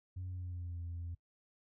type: tone with pitch glide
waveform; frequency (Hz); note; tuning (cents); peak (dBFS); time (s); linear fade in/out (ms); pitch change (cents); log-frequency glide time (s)
sine; 91.6 to 85.47; F#2 to F2; -17 to -37; -38; 0.16-1.15; 10; -120; 0.29-0.82
effects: noise-tail reverb RT60 0.1 s tail -22 dB re dry + tanh soft clip ceiling -37 dBFS